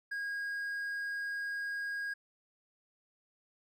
triangle tone, 1635 Hz, G#6, 28 cents flat, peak -33 dBFS, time 0.11-2.14 s, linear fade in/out 10 ms, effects none

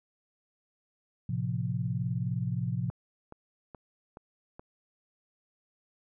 sine chord, F major, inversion first, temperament equal with one note detuned, 111.47 / 130.81 / 174.61 Hz, A2 / C3 / F3, +23 / 0 / 0 cents, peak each -33 / -32 / -34 dBFS, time 1.29-2.9 s, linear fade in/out 5 ms
click train, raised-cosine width 1 ms, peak -31 dBFS, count 5, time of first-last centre 2.9-4.595 s, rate 2.36 Hz
effects none

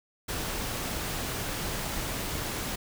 pink noise, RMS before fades -33 dBFS, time 0.28-2.76 s, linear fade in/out 10 ms, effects none

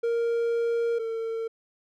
triangle tone pair in turn, 466.2 / 452.7 Hz, A#4 / A4, 0 / +49 cents, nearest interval minor second, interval 51 cents, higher first, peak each -21 / -26 dBFS, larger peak first, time 0.03-0.99 / 0.99-1.48 s, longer first, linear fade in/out 10 ms, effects none

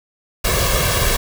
pink noise with comb filter, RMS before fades -17 dBFS, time 0.44-1.17 s, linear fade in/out 10 ms, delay 1.8 ms, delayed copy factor +0.7, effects none

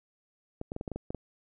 clicks, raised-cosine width 2 ms, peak -22 dBFS, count 9, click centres 0.614 / 0.719 / 0.764 / 0.811 / 0.878 / 0.917 / 0.96 / 1.105 / 1.147 s, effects none

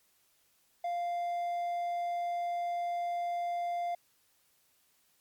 triangle tone, 697 Hz, F5, 4 cents flat, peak -29 dBFS, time 0.84-3.95 s, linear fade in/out 5 ms, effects white hiss -70 dBFS RMS until 5.2 s + MP3 96 kbps

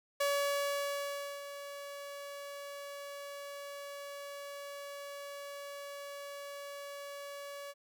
sawtooth tone with ADSR envelope, 567 Hz, C#5, 39 cents sharp, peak -25 dBFS, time 0.2-7.74 s, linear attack 8 ms, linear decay 1200 ms, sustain -14 dB, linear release 39 ms, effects none

